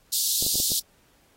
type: high-pass noise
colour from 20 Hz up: pink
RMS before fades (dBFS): -25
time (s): 0.12-0.8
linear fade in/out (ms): 10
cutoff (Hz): 3700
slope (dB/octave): 48
type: clicks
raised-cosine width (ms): 2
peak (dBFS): -23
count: 5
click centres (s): 0.425 / 0.465 / 0.556 / 0.601 / 0.719
effects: pink hiss -62 dBFS RMS until 1.36 s + AAC 48 kbps